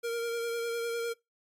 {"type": "tone with vibrato", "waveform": "square", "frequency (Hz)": 466.2, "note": "A#4", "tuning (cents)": 0, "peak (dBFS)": -31, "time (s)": [0.03, 1.14], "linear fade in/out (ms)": 20, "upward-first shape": "sine", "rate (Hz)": 9.9, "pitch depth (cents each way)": 19, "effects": ["noise-tail reverb RT60 0.2 s tail -23 dB re dry", "MP3 64 kbps"]}